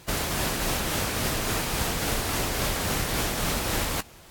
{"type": "noise with tremolo", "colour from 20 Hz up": "pink", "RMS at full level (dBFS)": -26, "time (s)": [0.08, 4.01], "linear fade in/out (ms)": 5, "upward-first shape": "triangle", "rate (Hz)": 3.6, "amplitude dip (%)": 30, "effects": ["pink hiss -50 dBFS RMS until 4.3 s", "AAC 64 kbps"]}